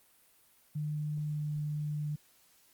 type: tone with pitch glide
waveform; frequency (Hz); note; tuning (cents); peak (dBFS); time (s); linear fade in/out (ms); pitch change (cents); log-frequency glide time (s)
sine; 150.6 to 149.47; D3 to D3; +44 to +31; -32; 0.75-2.16; 10; -13; 1.04-1.98
effects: white hiss -65 dBFS RMS until 2.73 s + Opus 32 kbps